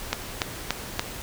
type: click train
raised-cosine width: 0.2 ms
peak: -5 dBFS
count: 4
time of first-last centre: 0.13-0.995 s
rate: 3.47 Hz
effects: pink hiss -37 dBFS RMS until 1.22 s